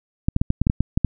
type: clicks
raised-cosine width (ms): 5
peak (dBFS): -5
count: 10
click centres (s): 0.285 / 0.364 / 0.415 / 0.504 / 0.616 / 0.669 / 0.699 / 0.806 / 0.975 / 1.047
effects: none